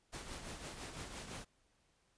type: noise with tremolo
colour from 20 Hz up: pink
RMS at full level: -45 dBFS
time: 0.12-1.45 s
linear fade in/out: 20 ms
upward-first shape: triangle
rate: 5.9 Hz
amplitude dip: 55%
effects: pink hiss -75 dBFS RMS until 2.17 s + resampled to 22050 Hz